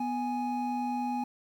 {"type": "tone pair together", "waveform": "triangle", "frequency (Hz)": [246.9, 830.6], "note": ["B3", "G#5"], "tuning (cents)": [0, 0], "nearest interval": "octave + major sixth", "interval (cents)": 2100, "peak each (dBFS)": [-30, -30], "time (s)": [0, 1.24], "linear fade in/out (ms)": 5, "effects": ["10-bit"]}